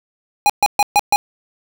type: tone bursts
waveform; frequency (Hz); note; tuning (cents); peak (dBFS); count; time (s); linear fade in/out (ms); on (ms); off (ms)
square; 822; G#5; -18; -10; 5; 0.46-1.16; 0; 36; 130
effects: 8-bit